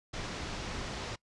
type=low-pass noise; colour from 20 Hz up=pink; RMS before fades=-39 dBFS; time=0.13-1.16 s; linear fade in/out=10 ms; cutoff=6300 Hz; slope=24 dB/octave; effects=noise-tail reverb RT60 0.1 s tail -22 dB re dry + resampled to 24000 Hz